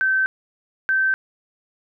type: tone pair in turn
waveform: sine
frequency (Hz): 1544 / 1550.2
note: G6 / G6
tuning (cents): -27 / -20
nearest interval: unison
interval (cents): 7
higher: second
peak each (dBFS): -16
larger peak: neither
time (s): 0.01-0.26 / 0.89-1.14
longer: neither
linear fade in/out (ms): 0
effects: none